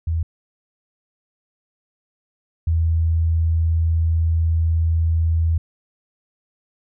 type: tone pair in turn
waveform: sine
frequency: 81.9 / 81.9 Hz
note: E2 / E2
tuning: -11 / -11 cents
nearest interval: unison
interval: 0 cents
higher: neither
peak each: -18 / -15 dBFS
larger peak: second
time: 0.07-0.23 / 2.67-5.58 s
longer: second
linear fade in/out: 5 ms
effects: none